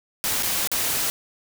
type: noise with dropouts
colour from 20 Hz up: white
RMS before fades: -24 dBFS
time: 0.24-1.1 s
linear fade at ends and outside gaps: 0 ms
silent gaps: 0.425-0.432 / 0.674-0.716 s
effects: none